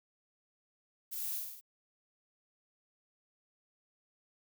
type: noise with echo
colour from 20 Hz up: violet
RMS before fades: -40 dBFS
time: 1.11-1.4 s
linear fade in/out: 20 ms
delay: 53 ms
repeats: 4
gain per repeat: -3 dB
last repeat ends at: 1.612 s
effects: none